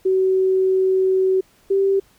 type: tone pair in turn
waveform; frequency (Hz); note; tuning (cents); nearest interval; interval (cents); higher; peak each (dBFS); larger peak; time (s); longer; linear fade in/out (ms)
sine; 377.6 / 390.7; F#4 / G4; +35 / -6; minor second; 59; second; -14; neither; 0.05-1.41 / 1.7-2; first; 10
effects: pink hiss -56 dBFS RMS until 2.18 s